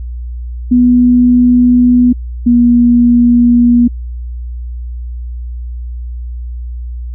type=tone pair in turn; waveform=sine; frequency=246.1 / 240.1 Hz; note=B3 / B3; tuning=-6 / -49 cents; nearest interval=unison; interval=43 cents; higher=first; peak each=-4 dBFS; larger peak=neither; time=0.71-2.13 / 2.46-3.88 s; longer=neither; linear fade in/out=10 ms; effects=added 60 Hz sine -19 dBFS peak until 7.14 s